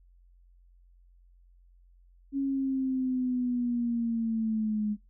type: linear sweep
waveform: sine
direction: down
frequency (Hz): 276.8 to 208.2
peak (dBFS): -26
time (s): 2.32-4.97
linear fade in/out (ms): 50
effects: noise-tail reverb RT60 0.2 s tail -23 dB re dry + added 44 Hz sine -56 dBFS peak until 5.09 s